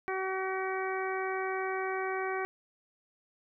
harmonic tone, 379.3 Hz, F#4, 43 cents sharp, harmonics 1 / 2 / 3 / 4 / 5 / 6, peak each -34 / -37 / -39 / -40 / -41 / -42 dBFS, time 0.08-2.45 s, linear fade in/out 0 ms, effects none

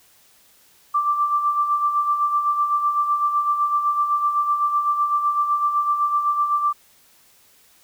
sine tone with tremolo, 1174.7 Hz, D6, in tune, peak -15 dBFS, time 0.94-6.73 s, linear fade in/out 10 ms, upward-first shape sine, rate 7.9 Hz, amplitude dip 55%, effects white hiss -55 dBFS RMS until 7.83 s

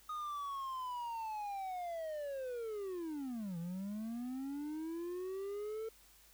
triangle linear two-way sweep, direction down then up, 1244.5 to 164.81 to 449.6 Hz, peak -37 dBFS, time 0.09-5.89 s, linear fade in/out 5 ms, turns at 3.58 s, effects added 50 Hz sine -69 dBFS peak until 6.33 s + white hiss -64 dBFS RMS until 6.33 s

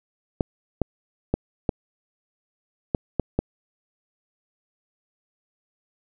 clicks, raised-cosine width 2 ms, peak -7 dBFS, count 7, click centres 0.408 / 0.817 / 1.34 / 1.692 / 2.948 / 3.197 / 3.39 s, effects none

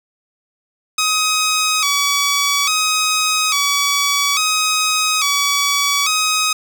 10% pulse tone with vibrato, 1198 Hz, D6, 34 cents sharp, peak -6 dBFS, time 0.98-6.53 s, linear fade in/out 5 ms, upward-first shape square, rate 0.59 Hz, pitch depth 89 cents each way, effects 7-bit

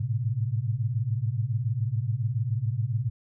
sine tone cluster, 104.3 / 111.4 / 130 Hz, G#2 / A2 / C3, +8 / +22 / -11 cents, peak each -33 / -27 / -29 dBFS, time 0-3.1 s, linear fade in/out 10 ms, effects none

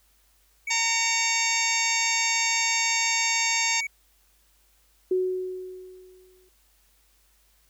triangle tone, 2253 Hz, C#7, 28 cents sharp, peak -26 dBFS, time 0.67-3.87 s, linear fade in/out 5 ms
harmonic tone, 918 Hz, A#5, 27 cents flat, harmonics 1 / 2 / 3 / 4 / 5 / 6 / 7 / 8, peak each -31 / -34 / -32 / -34 / -32 / -33 / -28 / -31 dBFS, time 0.7-3.81 s, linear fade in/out 10 ms
sine tone with exponential decay, 370 Hz, F#4, in tune, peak -19 dBFS, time 5.11-6.49 s, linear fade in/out 5 ms, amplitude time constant 300 ms
effects added 50 Hz sine -64 dBFS peak until 7.69 s + white hiss -64 dBFS RMS until 7.69 s

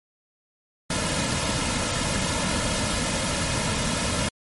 pink noise with comb filter, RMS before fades -25 dBFS, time 0.9-4.29 s, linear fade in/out 5 ms, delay 2.6 ms, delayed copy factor -0.6, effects MP3 48 kbps

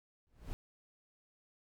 brown noise with exponential growth, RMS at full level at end -38 dBFS, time 0.27-0.53 s, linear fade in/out 0 ms, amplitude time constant 56 ms, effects none

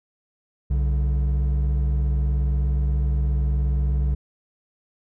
triangle tone pair together, 63.61 / 142.8 Hz, C2 / D3, -48 / -48 cents, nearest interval octave + major second, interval 1400 cents, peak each -17 / -26 dBFS, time 0.7-4.15 s, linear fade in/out 10 ms, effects none

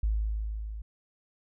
sine tone with level ramp, 53.4 Hz, G#1, 49 cents sharp, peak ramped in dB -23 to -36 dBFS, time 0.03-0.82 s, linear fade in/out 5 ms, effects none

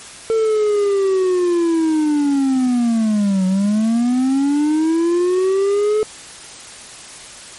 triangle linear two-way sweep, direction down then up, 451.3 to 184.5 to 432.6 Hz, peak -11 dBFS, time 0.3-6.03 s, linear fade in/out 0 ms, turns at 3.46 s, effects white hiss -36 dBFS RMS until 7.58 s + MP3 48 kbps

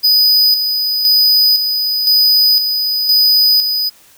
square tone with tremolo, 4978 Hz, D#8, in tune, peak -8 dBFS, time 0.03-3.9 s, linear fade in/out 20 ms, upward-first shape square, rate 0.98 Hz, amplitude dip 50%, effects white hiss -46 dBFS RMS until 4.17 s

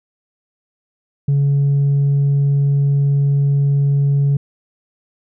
triangle tone with tanh clipping, 140.8 Hz, C#3, 27 cents sharp, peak -12 dBFS, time 1.28-4.37 s, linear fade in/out 5 ms, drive 6 dB, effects none

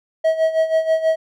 triangle tone with tremolo, 642 Hz, E5, 46 cents flat, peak -10 dBFS, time 0.24-1.16 s, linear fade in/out 10 ms, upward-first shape sine, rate 6.2 Hz, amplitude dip 75%, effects none

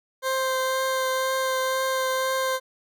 20% pulse tone with vibrato, 523.3 Hz, C5, in tune, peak -18 dBFS, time 0.22-2.6 s, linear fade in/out 50 ms, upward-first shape triangle, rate 2 Hz, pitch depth 12 cents each way, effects none

